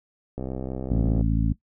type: click train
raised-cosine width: 2 ms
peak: -18 dBFS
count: 55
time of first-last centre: 0.38-1.211 s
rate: 65 Hz
type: harmonic tone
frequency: 55.1 Hz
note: A1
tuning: 3 cents sharp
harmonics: 1 / 2 / 3 / 4 / 5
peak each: -23 / -26 / -28 / -29 / -30 dBFS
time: 0.9-1.53 s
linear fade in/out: 10 ms
effects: noise-tail reverb RT60 0.1 s tail -17 dB re dry